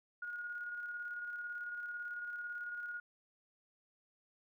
sine tone with tremolo, 1438 Hz, F#6, 50 cents flat, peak -39 dBFS, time 0.22-3 s, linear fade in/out 5 ms, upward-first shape square, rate 18 Hz, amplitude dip 30%, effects none

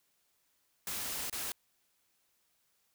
white noise with dropouts, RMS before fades -38 dBFS, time 0.87-1.52 s, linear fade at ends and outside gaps 1 ms, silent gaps 1.298-1.327 s, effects white hiss -75 dBFS RMS until 2.94 s

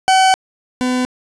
40% pulse tone pair in turn, 758 / 252 Hz, F#5 / B3, +42 / +35 cents, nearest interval octave + perfect fifth, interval 1907 cents, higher first, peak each -8 / -14 dBFS, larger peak first, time 0.08-0.34 / 0.81-1.05 s, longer first, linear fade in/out 0 ms, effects resampled to 22050 Hz + 7-bit

